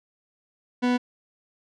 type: tone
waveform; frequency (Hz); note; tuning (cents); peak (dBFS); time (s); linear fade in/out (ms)
40% pulse; 246.9; B3; 0; -19; 0.82-0.98; 20
effects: low-pass 4000 Hz 12 dB/octave